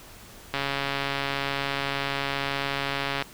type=click train; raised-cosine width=0.3 ms; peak=-11 dBFS; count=374; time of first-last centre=0.54-3.223 s; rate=139 Hz; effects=pink hiss -47 dBFS RMS until 3.33 s